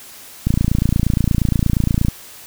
click train, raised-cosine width 5 ms, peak -3 dBFS, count 47, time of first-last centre 0.47-2.084 s, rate 28.5 Hz, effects white hiss -39 dBFS RMS until 2.46 s

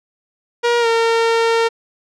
sawtooth tone with pitch glide, 475.3 to 457.8 Hz, A#4 to A#4, +34 to -31 cents, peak -9 dBFS, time 0.63-1.69 s, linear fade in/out 20 ms, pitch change -65 cents, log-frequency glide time 0.8-0.87 s, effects low-pass 5000 Hz 12 dB/octave

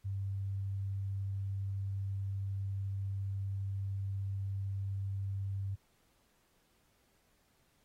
sine tone, 98 Hz, G2, in tune, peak -34 dBFS, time 0.04-5.76 s, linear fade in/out 20 ms, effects pink hiss -73 dBFS RMS until 7.84 s + AAC 48 kbps

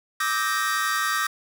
45% pulse chord, E half-diminished seventh, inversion third, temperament equal with one note detuned, 1174.7 / 1285.4 / 1568 / 1864.7 Hz, D6 / E6 / G6 / Bb6, 0 / -44 / 0 / 0 cents, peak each -28 dBFS, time 0.2-1.27 s, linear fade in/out 5 ms, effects none

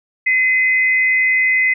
sine tone pair together, 2040 / 2509 Hz, C7 / D#7, -44 / +14 cents, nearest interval major third, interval 358 cents, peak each -12 / -23 dBFS, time 0.26-1.74 s, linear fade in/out 10 ms, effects none

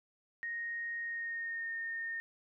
sine tone with pitch glide, 1864.7 to 1832.7 Hz, A#6 to A#6, 0 to -30 cents, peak -36 dBFS, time 0.43-2.2 s, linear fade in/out 0 ms, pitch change -30 cents, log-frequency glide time 1.01-1.72 s, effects none

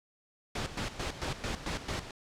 pink noise with tremolo, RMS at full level -34 dBFS, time 0.55-2.11 s, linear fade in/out 5 ms, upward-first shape square, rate 4.5 Hz, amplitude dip 70%, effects low-pass 6000 Hz 12 dB/octave

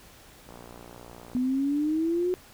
click train, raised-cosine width 1 ms, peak -31 dBFS, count 53, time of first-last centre 0.49-1.367 s, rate 59.3 Hz
sine exponential sweep, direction up, 246.9 to 367.8 Hz, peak -23 dBFS, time 1.35-2.34 s, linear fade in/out 0 ms
effects pink hiss -52 dBFS RMS until 2.53 s

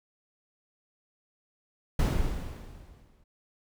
brown noise with exponential decay, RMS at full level -22 dBFS, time 1.99-3.24 s, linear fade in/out 5 ms, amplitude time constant 270 ms, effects none

